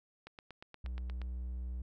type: click train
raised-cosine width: 0.3 ms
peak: -32 dBFS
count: 9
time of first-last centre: 0.27-1.217 s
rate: 8.45 Hz
type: tone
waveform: triangle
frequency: 61.74 Hz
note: B1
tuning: in tune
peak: -35 dBFS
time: 0.84-1.82 s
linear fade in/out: 5 ms
effects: none